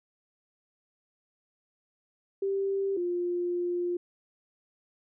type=tone pair in turn; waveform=sine; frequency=392 / 352 Hz; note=G4 / F4; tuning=0 / +14 cents; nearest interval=major second; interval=186 cents; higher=first; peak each=-26 / -27 dBFS; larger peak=first; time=2.42-2.97 / 2.97-3.97 s; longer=second; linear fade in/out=5 ms; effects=none